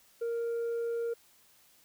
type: tone with tanh clipping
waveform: sine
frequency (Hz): 466.2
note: A#4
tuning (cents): 0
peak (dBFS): -31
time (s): 0.21-1.14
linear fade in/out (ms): 10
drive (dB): 2
effects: white hiss -63 dBFS RMS until 1.84 s